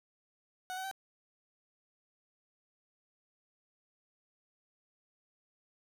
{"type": "tone with pitch steps", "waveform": "30% pulse", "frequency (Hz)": [740, 756, 772.3], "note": ["F#5", "F#5", "G5"], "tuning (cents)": [0, 37, -26], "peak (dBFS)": -35, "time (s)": [0.7, 0.913], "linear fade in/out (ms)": 0, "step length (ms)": 71, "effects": ["12-bit"]}